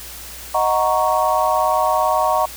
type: chord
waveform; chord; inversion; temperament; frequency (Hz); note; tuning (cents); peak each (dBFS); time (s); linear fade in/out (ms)
sine; D# minor seventh; none; equal; 622.3 / 740 / 932.3 / 1108.7; D#5 / F#5 / A#5 / C#6; 0 / 0 / 0 / 0; -20; 0.54-2.46; 10
effects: added 60 Hz sine -41 dBFS peak until 2.56 s + white hiss -35 dBFS RMS until 2.56 s